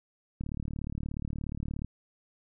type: click train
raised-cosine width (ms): 5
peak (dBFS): -23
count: 54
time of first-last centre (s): 0.41-1.846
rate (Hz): 36.9
effects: none